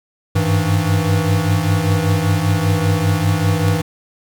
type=tone cluster; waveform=square; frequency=96.9 / 102 / 161.1 Hz; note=G2 / G#2 / E3; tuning=-20 / -31 / -39 cents; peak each=-19 dBFS; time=0.35-3.82 s; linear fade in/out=10 ms; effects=8-bit